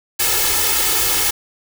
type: noise with comb filter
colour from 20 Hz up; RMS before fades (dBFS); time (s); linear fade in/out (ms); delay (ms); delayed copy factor
white; -17; 0.19-1.31; 10; 2.3; +0.9
effects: none